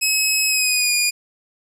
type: tone with pitch glide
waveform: 15% pulse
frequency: 2564 to 2437 Hz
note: E7 to D#7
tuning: -49 to -37 cents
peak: -9 dBFS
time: 0.01-1.11 s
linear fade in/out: 20 ms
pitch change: -88 cents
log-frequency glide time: 0.48-0.93 s
effects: none